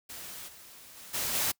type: noise with level steps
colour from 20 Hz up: white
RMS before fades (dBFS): -43 / -51 / -48 / -32 / -29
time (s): 0.09-1.52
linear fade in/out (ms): 10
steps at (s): 0.47 / 0.96 / 1.13 / 1.33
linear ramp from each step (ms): 20
effects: noise-tail reverb RT60 0.1 s tail -24 dB re dry